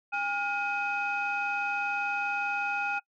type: tone cluster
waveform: sine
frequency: 812 / 1419 / 2522 Hz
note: G#5 / F6 / D#7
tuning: -39 / +27 / +23 cents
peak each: -31 dBFS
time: 0.12-3 s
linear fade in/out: 20 ms
effects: noise-tail reverb RT60 0.1 s tail -26 dB re dry + tanh soft clip ceiling -21 dBFS